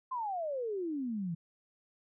sine exponential sweep, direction down, 1060 to 160.1 Hz, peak -33 dBFS, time 0.11-1.35 s, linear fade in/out 10 ms, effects none

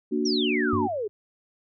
sine chord, Bb augmented, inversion none, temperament equal, 233.1 / 293.7 / 370 Hz, Bb3 / D4 / F#4, 0 / 0 / 0 cents, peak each -27 dBFS, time 0.11-0.88 s, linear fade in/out 20 ms
sine exponential sweep, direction down, 5880 to 392.6 Hz, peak -26 dBFS, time 0.25-1.08 s, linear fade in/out 10 ms
triangle tone with exponential decay, 98 Hz, G2, in tune, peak -23 dBFS, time 0.73-1.09 s, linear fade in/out 0 ms, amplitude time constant 77 ms
effects none

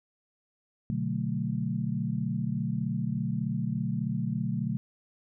sine chord, B minor seventh, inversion none, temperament equal, 123.47 / 146.83 / 185 / 220 Hz, B2 / D3 / F#3 / A3, 0 / 0 / 0 / 0 cents, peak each -33 dBFS, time 0.9-4.77 s, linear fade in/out 0 ms, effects none

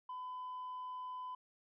sine tone, 1007 Hz, B5, 33 cents sharp, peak -40 dBFS, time 0.09-1.35 s, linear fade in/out 5 ms, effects tanh soft clip ceiling -40 dBFS

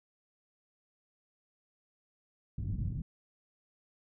white low-pass noise, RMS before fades -35 dBFS, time 2.58-3.02 s, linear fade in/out 5 ms, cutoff 160 Hz, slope 24 dB/octave, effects none

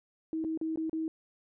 sine tone with dropouts, 320 Hz, D#4, 49 cents sharp, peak -30 dBFS, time 0.33-1.08 s, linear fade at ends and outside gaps 1 ms, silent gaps 0.441-0.447 / 0.575-0.613 / 0.759-0.774 / 0.896-0.93 s, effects none

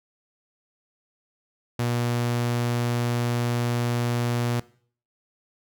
sawtooth tone, 120 Hz, B2, 49 cents flat, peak -19 dBFS, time 1.79-4.6 s, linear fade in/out 5 ms, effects noise-tail reverb RT60 0.5 s tail -20 dB re dry

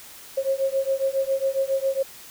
sine beating tone pair, 536 / 543.3 Hz, C5 / C#5, +42 / -35 cents, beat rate 7.3 Hz, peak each -24 dBFS, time 0.37-2.03 s, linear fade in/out 10 ms, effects white hiss -44 dBFS RMS until 2.3 s

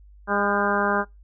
harmonic tone with a mistuned harmonic, 203.2 Hz, G#3, 38 cents flat, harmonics 1 / 2 / 3 / 4 / 5 / 6 / 7 / 8, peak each -28 / -28 / -28 / -28 / -28 / -28 / -28 / -28 dBFS, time 0.27-1.05 s, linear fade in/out 50 ms, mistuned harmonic 8, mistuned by -47 cents, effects noise-tail reverb RT60 0.2 s tail -24 dB re dry + added 50 Hz sine -46 dBFS peak until 1.23 s

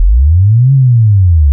sine linear two-way sweep, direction up then down, 37.09 to 138.59 to 67 Hz, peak -3 dBFS, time 0-1.52 s, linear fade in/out 0 ms, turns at 0.73 s, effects none

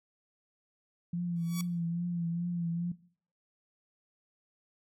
sine tone with vibrato, 171.6 Hz, F3, 30 cents flat, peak -30 dBFS, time 1.13-2.92 s, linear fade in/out 5 ms, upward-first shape triangle, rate 2.4 Hz, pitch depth 49 cents each way
5% pulse tone with exponential growth, 1134 Hz, C#6, 39 cents sharp, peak -23 dBFS, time 1.36-1.61 s, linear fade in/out 1 ms, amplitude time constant 54 ms
effects noise-tail reverb RT60 0.5 s tail -19 dB re dry + MP3 96 kbps

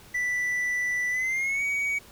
triangle tone with pitch glide, 1975.5 to 2256 Hz, B6 to C#7, 0 to +30 cents, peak -23 dBFS, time 0.14-1.99 s, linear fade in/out 10 ms, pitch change +230 cents, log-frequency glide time 1.1-1.64 s, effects pink hiss -51 dBFS RMS until 2.11 s

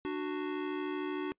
square tone pair together, 296.8 / 370 Hz, D4 / F#4, +18 / 0 cents, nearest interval major third, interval 382 cents, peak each -37 / -37 dBFS, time 0.05-1.32 s, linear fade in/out 0 ms, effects noise-tail reverb RT60 0.1 s tail -25 dB re dry + resampled to 8000 Hz

